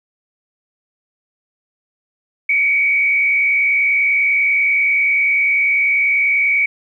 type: tone with frequency modulation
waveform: sine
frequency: 2270 Hz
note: C#7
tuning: 41 cents sharp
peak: -12 dBFS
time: 2.49-6.66 s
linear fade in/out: 5 ms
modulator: 70.2 Hz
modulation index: 0.93
effects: 9-bit